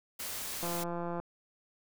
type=noise; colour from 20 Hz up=white; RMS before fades=-39 dBFS; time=0.19-0.84 s; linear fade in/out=10 ms
type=click train; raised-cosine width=1 ms; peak=-24 dBFS; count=99; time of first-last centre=0.63-1.2 s; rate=172 Hz
effects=none